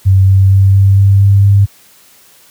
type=tone with pitch steps; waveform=sine; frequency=95.7 / 96.42 / 97.15 / 97.88 / 98.62 / 99.36 / 100.11 Hz; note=G2 / G2 / G2 / G2 / G2 / G2 / G2; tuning=-41 / -28 / -15 / -2 / +11 / +24 / +37 cents; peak=-3 dBFS; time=0.05-1.66 s; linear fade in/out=20 ms; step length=230 ms; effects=white hiss -44 dBFS RMS until 2.5 s + high-pass 60 Hz 12 dB/octave

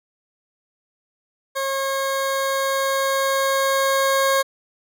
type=tone with level ramp; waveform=20% pulse; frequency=542 Hz; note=C#5; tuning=39 cents flat; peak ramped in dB=-17 to -11 dBFS; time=1.55-4.43 s; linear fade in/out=20 ms; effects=none

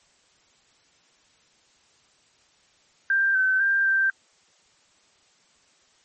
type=tone with pitch steps; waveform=sine; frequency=1583 / 1531 / 1587 / 1569 Hz; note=G6 / G6 / G6 / G6; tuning=+17 / -41 / +21 / +1 cents; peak=-18 dBFS; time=3.1-4.1 s; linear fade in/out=2 ms; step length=250 ms; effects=white hiss -61 dBFS RMS until 6.04 s + MP3 32 kbps

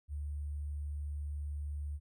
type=tone with sample-and-hold; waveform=sine; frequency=73.1 Hz; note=D2; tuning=7 cents flat; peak=-36 dBFS; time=0.08-2 s; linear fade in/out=50 ms; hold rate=8820 Hz; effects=none

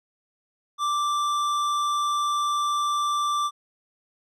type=tone with tanh clipping; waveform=sine; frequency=1174.7 Hz; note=D6; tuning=in tune; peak=-24 dBFS; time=0.78-3.51 s; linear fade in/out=50 ms; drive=14 dB; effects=none

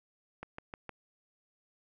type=click train; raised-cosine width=0.5 ms; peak=-26 dBFS; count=4; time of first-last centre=0.43-0.893 s; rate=6.48 Hz; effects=none

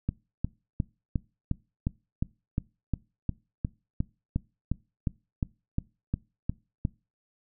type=click train; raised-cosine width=5 ms; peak=-14 dBFS; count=20; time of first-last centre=0.09-6.852 s; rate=2.81 Hz; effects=noise-tail reverb RT60 0.3 s tail -23 dB re dry

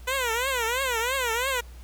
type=tone with vibrato; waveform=10% pulse; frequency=493.9 Hz; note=B4; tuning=in tune; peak=-16 dBFS; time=0.07-1.61 s; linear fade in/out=10 ms; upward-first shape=triangle; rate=3 Hz; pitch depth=200 cents each way; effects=added 60 Hz sine -41 dBFS peak until 1.83 s + pink hiss -54 dBFS RMS until 1.83 s

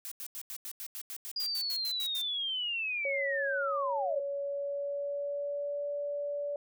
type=noise bursts; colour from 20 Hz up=blue; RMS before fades=-41 dBFS; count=15; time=0.05-2.215 s; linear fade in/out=0 ms; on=65 ms; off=85 ms
type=linear sweep; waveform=sine; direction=down; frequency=4881 to 524 Hz; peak=-31 dBFS; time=1.36-4.2 s; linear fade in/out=5 ms
type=tone with pitch glide; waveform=sine; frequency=554.4 to 576.9 Hz; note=C#5 to D5; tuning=0 to -31 cents; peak=-32 dBFS; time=3.05-6.56 s; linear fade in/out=2 ms; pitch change=+69 cents; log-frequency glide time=3.36-5.87 s
effects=none

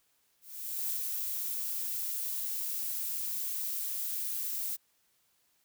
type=noise with ADSR envelope; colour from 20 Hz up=violet; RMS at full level=-33 dBFS; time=0.41-4.77 s; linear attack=490 ms; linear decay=94 ms; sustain=-2 dB; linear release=25 ms; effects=white hiss -72 dBFS RMS until 5.64 s

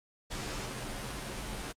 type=noise with comb filter; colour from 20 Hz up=pink; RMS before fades=-38 dBFS; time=0.3-1.73 s; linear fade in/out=20 ms; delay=12 ms; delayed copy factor=-0.7; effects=low-pass 9000 Hz 12 dB/octave + Opus 48 kbps

